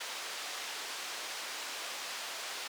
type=band-pass noise; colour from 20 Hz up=white; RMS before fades=-41 dBFS; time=0-2.68 s; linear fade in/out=10 ms; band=480 to 5100 Hz; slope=12 dB/octave; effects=none